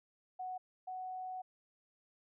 sine tone pair in turn, 740 / 742.9 Hz, F#5 / F#5, 0 / +7 cents, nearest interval unison, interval 7 cents, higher second, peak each -39 / -40 dBFS, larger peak first, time 0.39-0.58 / 0.87-1.42 s, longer second, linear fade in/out 10 ms, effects none

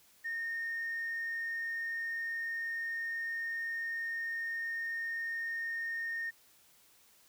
sine tone with frequency modulation, 1837 Hz, A#6, 26 cents flat, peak -33 dBFS, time 0.24-6.31 s, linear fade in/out 20 ms, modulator 40.7 Hz, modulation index 0.21, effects tanh soft clip ceiling -31 dBFS + white hiss -64 dBFS RMS until 7.28 s

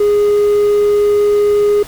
triangle tone, 413 Hz, G#4, 10 cents flat, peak -6 dBFS, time 0-1.83 s, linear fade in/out 5 ms, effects tanh soft clip ceiling -2 dBFS + pink hiss -34 dBFS RMS until 1.87 s

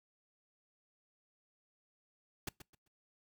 pink noise with echo, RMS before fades -39 dBFS, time 2.47-2.49 s, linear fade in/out 5 ms, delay 130 ms, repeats 3, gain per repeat -12 dB, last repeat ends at 2.88 s, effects noise-tail reverb RT60 0.2 s tail -25 dB re dry

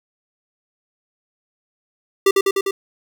square tone with echo, 391.8 Hz, G4, 1 cent flat, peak -11 dBFS, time 2.26-2.31 s, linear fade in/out 5 ms, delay 100 ms, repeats 4, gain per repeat -2 dB, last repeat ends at 2.71 s, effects none

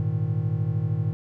triangle chord, Ab suspended second, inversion none, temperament just, 103.83 / 116.8 / 155.74 Hz, Ab2 / Bb2 / Eb3, 0 / +4 / +2 cents, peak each -25 dBFS, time 0-1.13 s, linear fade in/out 0 ms, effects none

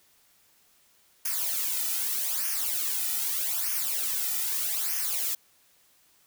blue noise with flanger, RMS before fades -29 dBFS, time 1.25-5.35 s, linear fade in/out 5 ms, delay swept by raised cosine 0.25 to 1.85 ms, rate 0.81 Hz, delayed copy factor -0.75, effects white hiss -63 dBFS RMS until 6.26 s

